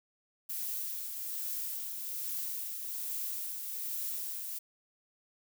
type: noise with tremolo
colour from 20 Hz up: violet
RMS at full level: -36 dBFS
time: 0.49-4.59 s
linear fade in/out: 10 ms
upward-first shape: triangle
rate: 1.2 Hz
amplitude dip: 40%
effects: none